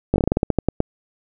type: slowing click train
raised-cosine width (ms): 2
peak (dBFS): -3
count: 13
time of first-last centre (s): 0.14-0.804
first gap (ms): 19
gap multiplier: 1.18
effects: none